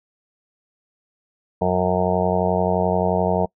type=harmonic tone; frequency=91.5 Hz; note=F#2; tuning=19 cents flat; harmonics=1 / 2 / 4 / 5 / 6 / 7 / 8 / 9 / 10; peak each=-28 / -23 / -29 / -23 / -29 / -23 / -26 / -29 / -28 dBFS; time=1.61-3.46 s; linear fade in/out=10 ms; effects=noise-tail reverb RT60 0.1 s tail -25 dB re dry